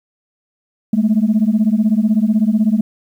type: beating tone pair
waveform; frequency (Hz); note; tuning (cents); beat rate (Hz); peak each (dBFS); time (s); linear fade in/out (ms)
sine; 207.9 / 223.9; G#3 / A3; +2 / +30; 16; -13; 0.93-2.81; 5
effects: tanh soft clip ceiling -6 dBFS + 8-bit